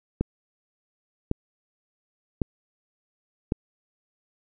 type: click train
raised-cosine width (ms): 3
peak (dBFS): -10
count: 4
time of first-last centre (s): 0.21-3.521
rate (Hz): 0.906
effects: none